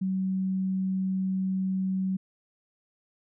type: tone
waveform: sine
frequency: 189.1 Hz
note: F#3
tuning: 38 cents sharp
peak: -25 dBFS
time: 0.01-2.17 s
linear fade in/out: 10 ms
effects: none